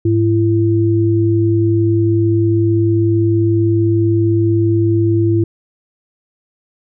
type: tone pair together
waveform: sine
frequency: 105.5 / 336.7 Hz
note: G#2 / E4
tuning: +28 / +37 cents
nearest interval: octave + minor sixth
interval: 2009 cents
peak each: -13 dBFS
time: 0.05-5.44 s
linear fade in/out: 5 ms
effects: none